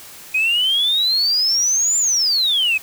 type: exponential two-way sweep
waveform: sine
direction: up then down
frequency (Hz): 2489 to 7290 to 2489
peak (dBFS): -13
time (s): 0.34-2.78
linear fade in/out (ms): 10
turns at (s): 1.98
effects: tanh soft clip ceiling -11 dBFS + white hiss -39 dBFS RMS until 2.82 s